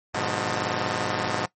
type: chord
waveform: 5% pulse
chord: G# diminished seventh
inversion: none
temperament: just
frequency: 103.83 / 124.59 / 149.51 / 179.41 Hz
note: G#2 / B2 / D3 / F3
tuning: 0 / +16 / +31 / +47 cents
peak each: -19 / -20 / -22 / -19 dBFS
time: 0.14-1.46 s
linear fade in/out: 5 ms
effects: noise-tail reverb RT60 0.1 s tail -18 dB re dry + MP3 32 kbps

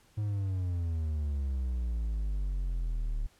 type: exponential sweep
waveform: triangle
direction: down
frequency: 107.1 to 36 Hz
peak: -27 dBFS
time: 0.17-3.27 s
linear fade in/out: 10 ms
effects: pink hiss -64 dBFS RMS until 3.39 s + low-pass 12000 Hz 12 dB/octave

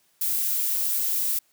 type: noise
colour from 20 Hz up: violet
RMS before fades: -25 dBFS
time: 0.21-1.39 s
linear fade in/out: 5 ms
effects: white hiss -65 dBFS RMS until 1.52 s + high-pass 100 Hz 12 dB/octave

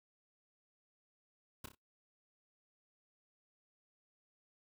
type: noise with echo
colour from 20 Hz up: pink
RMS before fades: -45 dBFS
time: 1.64-1.66 s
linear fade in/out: 5 ms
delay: 30 ms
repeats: 3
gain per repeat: -7 dB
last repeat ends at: 1.75 s
effects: noise-tail reverb RT60 0.2 s tail -25 dB re dry

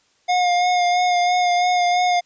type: tone with vibrato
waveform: square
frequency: 715 Hz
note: F5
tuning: 41 cents sharp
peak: -16 dBFS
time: 0.28-2.21 s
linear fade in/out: 20 ms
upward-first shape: sine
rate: 3 Hz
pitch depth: 23 cents each way
effects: white hiss -61 dBFS RMS until 2.25 s + resampled to 16000 Hz

